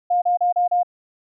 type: tone bursts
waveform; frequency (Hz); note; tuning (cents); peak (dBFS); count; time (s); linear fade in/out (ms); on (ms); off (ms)
sine; 710; F5; +28; -15; 5; 0.1-0.832; 10; 120; 33
effects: none